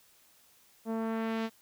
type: tone with low-pass filter sweep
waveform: sawtooth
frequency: 224.2 Hz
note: A3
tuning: 33 cents sharp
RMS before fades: -33 dBFS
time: 0.85-1.5 s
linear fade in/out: 50 ms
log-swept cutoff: 760 to 4400 Hz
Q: 0.9
effects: white hiss -63 dBFS RMS until 1.61 s